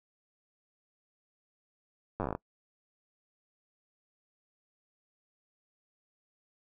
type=slowing click train; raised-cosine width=1 ms; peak=-19 dBFS; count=11; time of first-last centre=2.2-2.35 s; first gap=9 ms; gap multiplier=1.11; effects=noise-tail reverb RT60 0.1 s tail -23 dB re dry